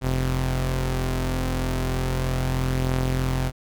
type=tone pair together; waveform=sawtooth; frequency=43.18 / 129.2 Hz; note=F1 / C3; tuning=-19 / -21 cents; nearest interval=octave + perfect fifth; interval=1898 cents; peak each=-21 dBFS; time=0.01-3.52 s; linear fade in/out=50 ms; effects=none